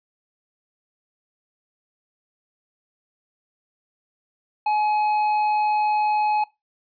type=tone with tanh clipping; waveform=sine; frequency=846 Hz; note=G#5; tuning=32 cents sharp; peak=-20 dBFS; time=4.66-6.44 s; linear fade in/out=5 ms; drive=8 dB; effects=noise-tail reverb RT60 0.2 s tail -20 dB re dry + resampled to 11025 Hz